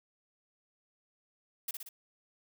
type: noise with echo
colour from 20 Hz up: blue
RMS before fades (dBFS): -36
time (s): 1.68-1.71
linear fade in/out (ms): 5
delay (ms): 60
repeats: 3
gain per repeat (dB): -4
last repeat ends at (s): 1.89
effects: none